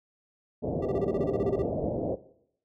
white low-pass noise, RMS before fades -30 dBFS, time 0.62-2.16 s, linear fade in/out 20 ms, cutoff 650 Hz, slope 48 dB/octave
triangle tone bursts, 391.6 Hz, G4, 2 cents flat, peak -24 dBFS, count 13, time 0.82-1.624 s, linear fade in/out 5 ms, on 36 ms, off 28 ms
effects noise-tail reverb RT60 0.7 s tail -17 dB re dry + high-pass 60 Hz 12 dB/octave

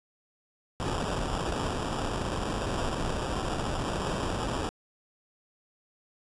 pink noise with sample-and-hold, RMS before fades -31 dBFS, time 0.8-4.69 s, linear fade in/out 0 ms, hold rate 2100 Hz, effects resampled to 22050 Hz

